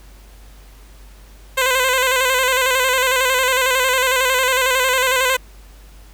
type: tone with vibrato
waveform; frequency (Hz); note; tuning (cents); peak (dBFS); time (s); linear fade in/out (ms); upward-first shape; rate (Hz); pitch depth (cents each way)
10% pulse; 515; C5; -28; -6; 1.57-5.37; 10; square; 11; 45
effects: added 49 Hz sine -40 dBFS peak until 6.13 s + pink hiss -49 dBFS RMS until 6.13 s